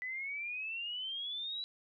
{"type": "exponential sweep", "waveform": "sine", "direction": "up", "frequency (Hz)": [1983, 3956], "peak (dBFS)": -37, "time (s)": [0.02, 1.64], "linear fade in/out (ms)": 0, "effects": []}